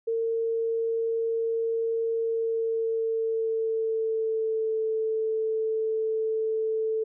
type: tone with pitch glide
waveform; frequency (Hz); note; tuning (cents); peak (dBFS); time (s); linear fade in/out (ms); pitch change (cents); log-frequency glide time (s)
sine; 455.3 to 440.8; A#4 to A4; -41 to +3; -24; 0.07-7.04; 10; -56; 2.19-4.79
effects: none